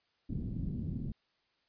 white low-pass noise, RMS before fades -37 dBFS, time 0.29-1.12 s, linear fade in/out 5 ms, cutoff 220 Hz, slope 24 dB/octave, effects white hiss -75 dBFS RMS until 1.68 s + resampled to 11025 Hz

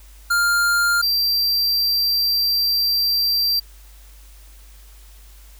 square tone pair in turn, 1400 / 4709 Hz, F6 / D8, +4 / +4 cents, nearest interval octave + major sixth, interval 2100 cents, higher second, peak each -16 / -17 dBFS, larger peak first, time 0.3-1.02 / 1.02-3.6 s, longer second, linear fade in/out 10 ms, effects added 50 Hz sine -42 dBFS peak until 5.59 s + white hiss -51 dBFS RMS until 5.59 s

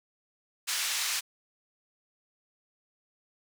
white band-pass noise, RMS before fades -31 dBFS, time 0.67-1.21 s, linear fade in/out 20 ms, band 1400 to 7400 Hz, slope 12 dB/octave, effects none

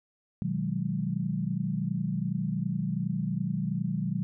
sine chord, G# minor seventh, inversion first, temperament equal, 123.47 / 155.56 / 185 / 207.7 Hz, B2 / D#3 / F#3 / G#3, 0 / 0 / 0 / 0 cents, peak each -35 / -32 / -31 / -35 dBFS, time 0.42-4.23 s, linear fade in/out 0 ms, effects none

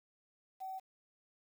sine tone with quantisation, 760 Hz, F#5, 46 cents sharp, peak -40 dBFS, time 0.6-0.8 s, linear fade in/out 20 ms, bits 10, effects none

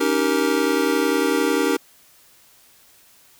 square chord, Eb dominant seventh, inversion third, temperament just, 280 / 311.1 / 388.9 / 466.7 Hz, Db4 / Eb4 / G4 / Bb4, +18 / 0 / -14 / +2 cents, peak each -24 dBFS, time 0-1.77 s, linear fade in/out 10 ms, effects white hiss -53 dBFS RMS until 3.39 s

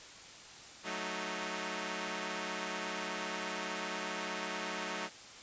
5% pulse chord, D# diminished, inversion first, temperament equal, 185 / 220 / 311.1 Hz, F#3 / A3 / D#4, 0 / 0 / 0 cents, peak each -30 dBFS, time 0.83-5.1 s, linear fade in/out 50 ms, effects white hiss -51 dBFS RMS until 5.42 s + resampled to 16000 Hz

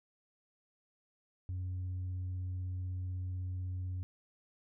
sine tone with tanh clipping, 91.6 Hz, F#2, 17 cents flat, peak -36 dBFS, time 1.49-4.03 s, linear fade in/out 0 ms, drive 1 dB, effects none

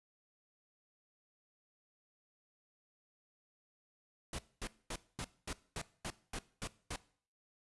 pink noise bursts, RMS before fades -41 dBFS, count 10, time 4.33-6.96 s, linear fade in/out 2 ms, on 56 ms, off 230 ms, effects noise-tail reverb RT60 0.5 s tail -19 dB re dry + resampled to 24000 Hz

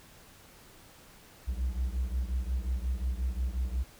triangle beating tone pair, 60.9 / 66.5 Hz, B1 / C2, -24 / +29 cents, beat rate 5.6 Hz, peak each -28 / -31 dBFS, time 1.47-3.84 s, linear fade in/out 20 ms, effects tanh soft clip ceiling -21 dBFS + pink hiss -55 dBFS RMS until 3.99 s

